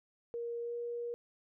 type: tone with pitch glide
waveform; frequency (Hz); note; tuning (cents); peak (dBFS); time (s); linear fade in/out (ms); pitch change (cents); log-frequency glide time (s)
sine; 470.4 to 475; A#4 to A#4; +16 to +33; -36; 0.34-1.14; 0; +17; 0.61-0.74
effects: none